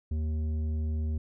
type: tone with tanh clipping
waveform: sine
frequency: 77.78 Hz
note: D#2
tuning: in tune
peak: -29 dBFS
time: 0.11-1.18 s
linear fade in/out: 5 ms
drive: 9 dB
effects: none